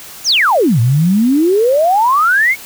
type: exponential two-way sweep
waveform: sine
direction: down then up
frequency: 7080 to 111.2 to 2253 Hz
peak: -8 dBFS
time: 0.24-2.56 s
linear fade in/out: 50 ms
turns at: 0.8 s
effects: white hiss -33 dBFS RMS until 2.65 s

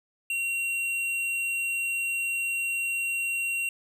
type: tone with tanh clipping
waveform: triangle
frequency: 2746 Hz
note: F7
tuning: 30 cents flat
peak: -28 dBFS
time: 0.3-3.69 s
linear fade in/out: 2 ms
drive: 16 dB
effects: none

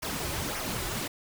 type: noise with flanger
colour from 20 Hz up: pink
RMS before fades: -33 dBFS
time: 0.02-1.08 s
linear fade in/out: 10 ms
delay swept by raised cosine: 0.25 to 4.35 ms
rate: 1.8 Hz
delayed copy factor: -0.6
effects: none

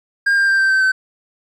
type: tone with pitch steps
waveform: triangle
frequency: 1610 / 1594.3 / 1578.7 / 1563.3 / 1548 / 1532.9 Hz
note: G6 / G6 / G6 / G6 / G6 / G6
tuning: +46 / +29 / +12 / -5 / -22 / -39 cents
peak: -10 dBFS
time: 0.26-0.92 s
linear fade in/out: 10 ms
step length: 110 ms
effects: resampled to 24000 Hz

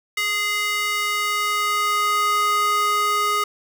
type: tone with high-pass filter sweep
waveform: square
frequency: 415.3 Hz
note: G#4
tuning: in tune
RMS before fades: -21 dBFS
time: 0.17-3.44 s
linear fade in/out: 5 ms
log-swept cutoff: 2000 to 970 Hz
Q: 2.4
effects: none

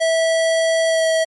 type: tone with pitch glide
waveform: square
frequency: 653 to 646.6 Hz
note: E5 to E5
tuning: -17 to -34 cents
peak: -15 dBFS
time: 0-1.25 s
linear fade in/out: 20 ms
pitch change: -17 cents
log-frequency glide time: 0.87-1.05 s
effects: MP3 48 kbps

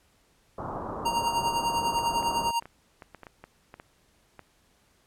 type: low-pass noise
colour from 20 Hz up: white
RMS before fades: -35 dBFS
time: 0.58-2.51 s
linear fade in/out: 5 ms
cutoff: 1200 Hz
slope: 48 dB/octave
type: tone with tremolo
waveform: square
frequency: 933 Hz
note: A#5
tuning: 1 cent sharp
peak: -23 dBFS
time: 1.05-2.6 s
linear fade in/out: 10 ms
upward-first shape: triangle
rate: 10 Hz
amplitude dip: 70%
type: clicks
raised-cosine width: 0.5 ms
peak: -28 dBFS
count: 12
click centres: 1.989 / 2.228 / 2.624 / 2.656 / 3.022 / 3.147 / 3.233 / 3.268 / 3.44 / 3.741 / 3.799 / 4.393 s
effects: pink hiss -65 dBFS RMS until 5.06 s + low-pass 12000 Hz 12 dB/octave

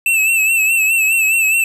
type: tone with vibrato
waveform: square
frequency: 2640 Hz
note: E7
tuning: 2 cents sharp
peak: -12 dBFS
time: 0.06-1.64 s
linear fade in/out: 2 ms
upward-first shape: sine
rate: 4.8 Hz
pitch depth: 55 cents each way
effects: none

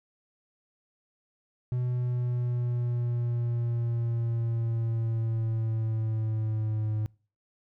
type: linear sweep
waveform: triangle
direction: down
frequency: 124.4 to 107.4 Hz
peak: -24 dBFS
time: 1.72-7.06 s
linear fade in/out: 0 ms
effects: noise-tail reverb RT60 0.4 s tail -25 dB re dry

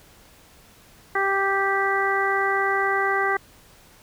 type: harmonic tone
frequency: 392 Hz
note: G4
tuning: in tune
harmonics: 1 / 2 / 3 / 4 / 5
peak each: -26 / -26 / -26 / -26 / -26 dBFS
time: 1.15-3.37 s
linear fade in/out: 5 ms
effects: pink hiss -52 dBFS RMS until 4.02 s

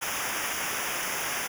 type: noise with comb filter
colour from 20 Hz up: pink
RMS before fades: -31 dBFS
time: 0.01-1.48 s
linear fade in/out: 20 ms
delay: 0.24 ms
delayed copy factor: -0.95
effects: none

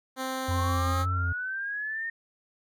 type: tone with pitch glide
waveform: 10% pulse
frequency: 261.6 to 267.9 Hz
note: C4 to C4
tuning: 0 to +41 cents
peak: -22 dBFS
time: 0.16-1.06 s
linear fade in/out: 50 ms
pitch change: +41 cents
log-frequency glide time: 0.62-0.95 s
type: tone with vibrato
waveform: triangle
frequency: 87.9 Hz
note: F2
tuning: 12 cents sharp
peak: -24 dBFS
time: 0.48-1.33 s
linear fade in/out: 10 ms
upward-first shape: sine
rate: 2 Hz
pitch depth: 39 cents each way
type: linear sweep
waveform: sine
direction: up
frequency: 1028 to 1844 Hz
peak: -30 dBFS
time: 0.51-2.1 s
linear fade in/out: 5 ms
effects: none

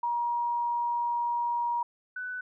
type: tone pair in turn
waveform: sine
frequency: 951 / 1495.7 Hz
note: A#5 / F#6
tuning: +34 / +18 cents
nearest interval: minor sixth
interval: 784 cents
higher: second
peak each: -26 / -33 dBFS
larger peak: first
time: 0.03-1.83 / 2.16-2.41 s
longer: first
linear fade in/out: 5 ms
effects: none

